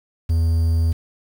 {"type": "tone with quantisation", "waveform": "triangle", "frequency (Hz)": 82.41, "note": "E2", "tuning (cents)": 0, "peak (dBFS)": -13, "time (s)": [0.29, 0.93], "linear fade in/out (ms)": 10, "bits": 7, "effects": []}